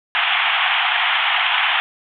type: band-pass noise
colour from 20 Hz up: white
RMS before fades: -18 dBFS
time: 0.15-1.8 s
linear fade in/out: 0 ms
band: 700 to 3400 Hz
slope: 96 dB/octave
effects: none